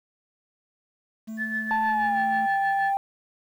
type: tone with vibrato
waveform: triangle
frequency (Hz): 220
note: A3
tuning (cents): 0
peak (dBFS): -30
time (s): 1.27-2.47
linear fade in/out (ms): 20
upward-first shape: triangle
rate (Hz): 1.4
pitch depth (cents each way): 11
type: tone with tremolo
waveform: sine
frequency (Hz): 1741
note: A6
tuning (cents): -19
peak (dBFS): -24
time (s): 1.37-2.94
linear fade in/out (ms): 50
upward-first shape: sine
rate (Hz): 6.3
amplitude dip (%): 60
type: tone with pitch glide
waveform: sine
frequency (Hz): 880 to 788.5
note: A5 to G5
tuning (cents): 0 to +10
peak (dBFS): -21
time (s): 1.71-2.97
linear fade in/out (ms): 0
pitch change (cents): -190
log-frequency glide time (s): 1.86-2.2
effects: tanh soft clip ceiling -15 dBFS + 9-bit